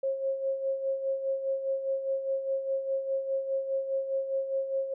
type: tone with tremolo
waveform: sine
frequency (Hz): 539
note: C#5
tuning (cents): -49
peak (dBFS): -25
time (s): 0.03-4.94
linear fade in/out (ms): 5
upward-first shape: sine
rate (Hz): 4.9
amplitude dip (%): 60
effects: none